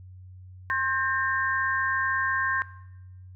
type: tone cluster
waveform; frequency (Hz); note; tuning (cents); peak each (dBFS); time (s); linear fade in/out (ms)
sine; 1065 / 1587 / 1823; C6 / G6 / A#6; +30 / +21 / -39; -28; 0.7-2.62; 0
effects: noise-tail reverb RT60 0.9 s tail -18 dB re dry + added 92 Hz sine -43 dBFS peak until 3.35 s

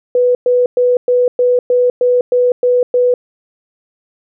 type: tone bursts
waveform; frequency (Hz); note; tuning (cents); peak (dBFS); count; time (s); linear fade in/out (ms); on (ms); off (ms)
sine; 493.9; B4; 0; -8; 10; 0.15-3.14; 2; 200; 110
effects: none

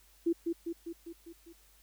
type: tone with echo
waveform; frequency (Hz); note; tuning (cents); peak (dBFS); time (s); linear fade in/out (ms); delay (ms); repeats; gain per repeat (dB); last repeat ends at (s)
sine; 336.2; E4; +34; -25; 0.26-0.33; 10; 200; 6; -4; 1.53
effects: added 50 Hz sine -64 dBFS peak until 1.82 s + white hiss -64 dBFS RMS until 1.82 s

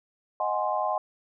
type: chord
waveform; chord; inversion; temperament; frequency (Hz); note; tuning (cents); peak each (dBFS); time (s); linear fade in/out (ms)
sine; Ab dominant seventh; second; equal; 622.3 / 740 / 830.6 / 1046.5; Eb5 / Gb5 / Ab5 / C6; 0 / 0 / 0 / 0; -30; 0.4-0.98; 2
effects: none

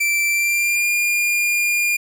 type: tone with pitch glide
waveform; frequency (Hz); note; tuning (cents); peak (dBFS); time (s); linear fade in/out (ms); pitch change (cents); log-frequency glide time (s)
45% pulse; 2341 to 2412; D7 to D7; -6 to +46; -16; 0-1.97; 10; +52; 0.29-0.88
effects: none

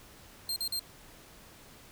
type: tone bursts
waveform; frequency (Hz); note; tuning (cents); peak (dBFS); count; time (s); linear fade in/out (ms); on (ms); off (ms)
sawtooth; 4186; C8; 0; -28; 3; 0.49-0.794; 2; 72; 44
effects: pink hiss -54 dBFS RMS until 1.91 s

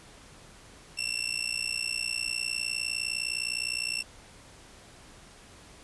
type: tone with amplitude modulation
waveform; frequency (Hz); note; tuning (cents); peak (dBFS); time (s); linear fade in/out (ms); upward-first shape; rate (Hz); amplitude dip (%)
20% pulse; 2700; E7; +41; -21; 0.97-4.03; 20; sine; 59.7; 95
effects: pink hiss -52 dBFS RMS until 5.83 s + resampled to 24000 Hz

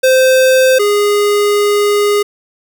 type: tone pair in turn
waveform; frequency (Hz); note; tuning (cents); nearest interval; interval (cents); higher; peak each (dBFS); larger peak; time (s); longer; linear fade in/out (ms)
square; 519 / 411.9; C5 / G#4; -14 / -14; major third; 400; first; -7 / -10; first; 0.03-0.79 / 0.79-2.23; second; 10
effects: 8-bit

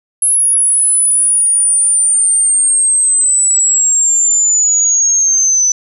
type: linear sweep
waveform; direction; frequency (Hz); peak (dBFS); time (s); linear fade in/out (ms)
sine; down; 10630 to 6000; -8; 0.22-5.72; 2
effects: none

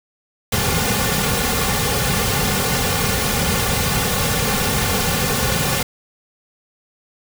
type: noise with comb filter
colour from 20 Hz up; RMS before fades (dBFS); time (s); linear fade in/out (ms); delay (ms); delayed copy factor
pink; -19; 0.52-5.83; 5; 3.1; -0.8
effects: none

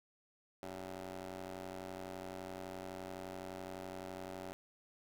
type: ring-modulated tone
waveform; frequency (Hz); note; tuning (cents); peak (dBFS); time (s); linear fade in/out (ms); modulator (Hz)
15% pulse; 91.8; F#2; -13; -35; 0.63-4.53; 0; 477
effects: none

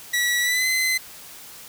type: tone with pitch glide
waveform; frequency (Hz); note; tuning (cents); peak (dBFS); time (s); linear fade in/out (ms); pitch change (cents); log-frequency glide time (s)
sawtooth; 1940 to 2045; B6 to C7; -31 to -40; -16; 0.13-0.98; 10; +91; 0.41-0.67
effects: white hiss -42 dBFS RMS until 1.68 s

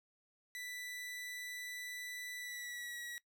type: tone with pitch glide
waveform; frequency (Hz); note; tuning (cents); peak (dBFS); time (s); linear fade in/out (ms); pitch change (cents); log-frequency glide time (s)
sawtooth; 1978 to 1922.8; B6 to B6; +2 to -47; -40; 0.55-3.18; 0; -49; 2.36-2.98
effects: noise-tail reverb RT60 0.1 s tail -20 dB re dry

